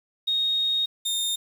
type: tone pair in turn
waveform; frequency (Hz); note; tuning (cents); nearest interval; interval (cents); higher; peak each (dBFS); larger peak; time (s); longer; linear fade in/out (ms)
sine / sawtooth; 3729 / 3652; A#7 / A#7; 0 / -36; unison; 36; first; -21; neither; 0.27-0.86 / 1.05-1.36; first; 10
effects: 8-bit